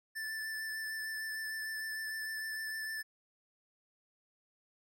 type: tone with vibrato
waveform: square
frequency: 1760 Hz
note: A6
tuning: in tune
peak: -38 dBFS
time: 0.15-3.03 s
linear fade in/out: 20 ms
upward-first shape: triangle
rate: 6.6 Hz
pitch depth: 19 cents each way
effects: none